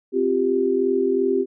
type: chord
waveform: sine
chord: C suspended fourth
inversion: none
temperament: equal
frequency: 261.6 / 349.2 / 392 Hz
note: C4 / F4 / G4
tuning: 0 / 0 / 0 cents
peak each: -24 / -24 / -19 dBFS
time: 0.12-1.46 s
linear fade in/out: 50 ms
effects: none